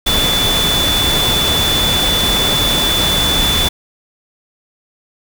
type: tone in noise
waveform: sine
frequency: 3478 Hz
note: A7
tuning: 21 cents flat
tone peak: -14 dBFS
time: 0.06-3.69 s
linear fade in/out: 10 ms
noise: pink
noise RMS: -17 dBFS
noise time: 0.06-3.69 s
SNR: 0 dB
effects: none